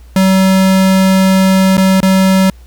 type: tone with dropouts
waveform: square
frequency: 190 Hz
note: F#3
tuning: 46 cents sharp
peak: -7 dBFS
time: 0.16-2.5 s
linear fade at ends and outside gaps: 2 ms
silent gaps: 1.77-1.778 / 2.004-2.029 s
effects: added 60 Hz sine -34 dBFS peak until 2.66 s + pink hiss -49 dBFS RMS until 2.66 s